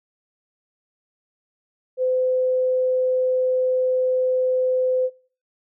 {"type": "tone", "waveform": "sine", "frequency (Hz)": 511, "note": "C5", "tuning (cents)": -41, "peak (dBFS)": -18, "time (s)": [1.97, 5.1], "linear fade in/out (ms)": 50, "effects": ["noise-tail reverb RT60 0.4 s tail -19 dB re dry"]}